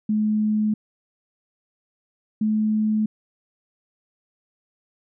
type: tone pair in turn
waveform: sine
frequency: 213.6 / 215.3 Hz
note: G#3 / A3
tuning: +49 / -37 cents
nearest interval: unison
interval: 14 cents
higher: second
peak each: -18 dBFS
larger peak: neither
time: 0.09-0.74 / 2.41-3.06 s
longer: neither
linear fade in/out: 5 ms
effects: none